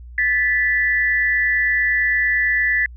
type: tone pair together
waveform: sine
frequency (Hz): 1746.7 / 1975.5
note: A6 / B6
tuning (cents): -13 / 0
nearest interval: major second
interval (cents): 213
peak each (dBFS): -18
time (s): 0.18-2.86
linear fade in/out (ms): 2
effects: added 60 Hz sine -35 dBFS peak until 2.96 s